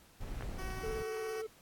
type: noise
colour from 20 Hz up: brown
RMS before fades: -41 dBFS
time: 0.2-1.03 s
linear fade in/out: 10 ms
type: clicks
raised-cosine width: 0.5 ms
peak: -30 dBFS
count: 2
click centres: 0.409 / 0.424 s
type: tone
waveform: 10% pulse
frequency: 376.4 Hz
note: F#4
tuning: 30 cents sharp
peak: -35 dBFS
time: 0.58-1.42 s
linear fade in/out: 10 ms
type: tone with vibrato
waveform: triangle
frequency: 440 Hz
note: A4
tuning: in tune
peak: -35 dBFS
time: 0.83-1.47 s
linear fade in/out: 10 ms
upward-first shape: sine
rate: 17 Hz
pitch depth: 30 cents each way
effects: pink hiss -62 dBFS RMS until 1.61 s + AAC 64 kbps